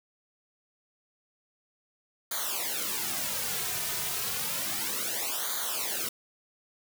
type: noise with flanger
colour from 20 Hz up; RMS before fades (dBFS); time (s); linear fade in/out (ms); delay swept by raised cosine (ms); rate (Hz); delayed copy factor
white; -32; 2.31-6.09; 5; 0.37 to 3.67; 0.31; -1
effects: none